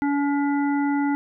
harmonic tone, 284.6 Hz, C#4, 46 cents sharp, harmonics 1 / 3 / 5 / 7, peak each -20 / -28 / -34 / -36 dBFS, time 0.02-1.15 s, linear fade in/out 0 ms, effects none

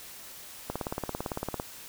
click train, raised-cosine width 1 ms, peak -17 dBFS, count 17, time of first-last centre 0.7-1.599 s, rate 17.8 Hz, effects white hiss -46 dBFS RMS until 1.88 s

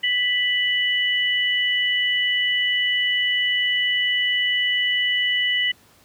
sine tone pair together, 1975.6 / 2960 Hz, B6 / F#7, 0 / 0 cents, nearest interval perfect fifth, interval 700 cents, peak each -21 dBFS, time 0.03-5.72 s, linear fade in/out 10 ms, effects pink hiss -54 dBFS RMS until 6.04 s + high-pass 80 Hz 12 dB/octave

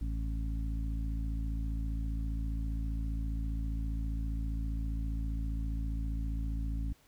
harmonic tone, 55 Hz, A1, in tune, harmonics 1 / 2 / 3 / 4 / 5, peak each -32 / -43 / -45 / -49 / -45 dBFS, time 0.01-6.93 s, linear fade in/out 5 ms, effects pink hiss -65 dBFS RMS until 7.07 s

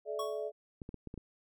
sine chord, A suspended fourth, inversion none, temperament equal with one note detuned, 430.2 / 587.3 / 659.3 Hz, A4 / D5 / E5, -39 / 0 / 0 cents, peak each -38 / -39 / -41 dBFS, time 0.05-0.52 s, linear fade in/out 50 ms
square tone with exponential decay, 1110 Hz, C#6, 2 cents sharp, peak -35 dBFS, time 0.19-0.5 s, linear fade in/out 5 ms, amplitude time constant 66 ms
clicks, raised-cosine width 3 ms, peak -30 dBFS, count 6, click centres 0.818 / 0.891 / 0.943 / 1.073 / 1.141 / 1.177 s
effects none

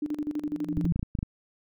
sine tone with tremolo, 297.9 Hz, D4, 25 cents sharp, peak -26 dBFS, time 0.02-0.87 s, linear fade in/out 5 ms, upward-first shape square, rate 12 Hz, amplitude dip 80%
sine tone with exponential growth, 170 Hz, F3, 46 cents flat, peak -20 dBFS, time 0.36-0.92 s, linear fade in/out 2 ms, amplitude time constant 120 ms
clicks, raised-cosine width 5 ms, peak -17 dBFS, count 9, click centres 0.775 / 0.846 / 0.921 / 0.96 / 0.994 / 1.029 / 1.152 / 1.189 / 1.229 s
effects none

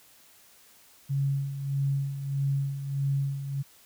sine tone with tremolo, 138.59 Hz, C#3, in tune, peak -23 dBFS, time 1.09-3.63 s, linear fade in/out 20 ms, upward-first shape sine, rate 1.6 Hz, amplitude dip 65%, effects white hiss -57 dBFS RMS until 3.85 s

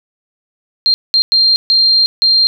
sine tone bursts at uneven times, 4186 Hz, C8, in tune, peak -7 dBFS, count 5, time 0.86-0.94 / 1.14-1.22 / 1.32-1.56 / 1.7-2.06 / 2.22-2.47 s, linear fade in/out 0 ms, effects none

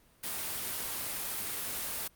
white noise, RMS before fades -36 dBFS, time 0.23-2.08 s, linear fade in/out 10 ms, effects pink hiss -64 dBFS RMS until 2.15 s + Opus 32 kbps

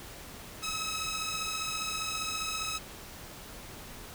10% pulse beating tone pair, 1279 / 1294 Hz, D#6 / E6, +47 / -32 cents, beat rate 15 Hz, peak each -27 / -28 dBFS, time 0.62-2.79 s, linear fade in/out 20 ms, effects pink hiss -46 dBFS RMS until 4.14 s

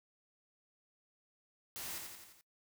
white noise with echo, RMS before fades -44 dBFS, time 1.76-1.98 s, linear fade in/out 0 ms, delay 86 ms, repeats 5, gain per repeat -4 dB, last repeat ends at 2.41 s, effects noise-tail reverb RT60 0.1 s tail -20 dB re dry

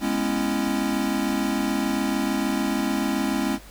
square chord, C# minor seventh, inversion second, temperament equal with one note detuned, 207.7 / 246.9 / 273.7 / 329.6 Hz, G#3 / B3 / C#4 / E4, 0 / 0 / -22 / 0 cents, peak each -28 / -30 / -27 / -30 dBFS, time 0-3.59 s, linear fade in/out 50 ms, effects added 50 Hz sine -45 dBFS peak until 3.7 s + pink hiss -47 dBFS RMS until 3.7 s

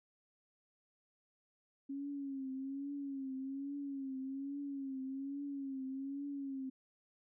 sine tone with vibrato, 273.6 Hz, C#4, 23 cents flat, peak -39 dBFS, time 1.89-6.7 s, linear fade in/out 10 ms, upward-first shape triangle, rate 1.2 Hz, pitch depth 76 cents each way, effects none

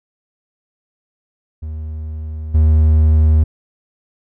triangle tone with level steps, 77.78 Hz, D#2, in tune, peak -21 / -6 dBFS, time 1.62-3.44 s, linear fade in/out 10 ms, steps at 2.54 s, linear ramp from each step 10 ms, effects none

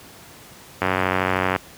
click train, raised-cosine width 0.5 ms, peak -4 dBFS, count 70, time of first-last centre 0.82-1.562 s, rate 93 Hz, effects pink hiss -44 dBFS RMS until 1.77 s + high-pass 80 Hz 12 dB/octave

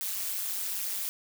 blue noise with amplitude modulation, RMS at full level -29 dBFS, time 0.01-1.09 s, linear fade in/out 0 ms, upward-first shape sine, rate 195 Hz, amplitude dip 95%, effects none

